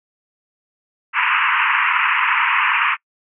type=band-pass noise; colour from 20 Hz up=pink; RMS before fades=-17 dBFS; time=1.13-2.97 s; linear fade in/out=50 ms; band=930 to 2800 Hz; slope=96 dB/octave; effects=noise-tail reverb RT60 0.1 s tail -26 dB re dry